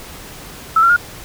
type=tone with pitch steps; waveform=sine; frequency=1315 / 1368.5 / 1424.1 Hz; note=E6 / F6 / F6; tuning=-5 / -36 / +33 cents; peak=-8 dBFS; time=0.76-0.964 s; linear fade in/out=5 ms; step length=68 ms; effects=pink hiss -35 dBFS RMS until 1.24 s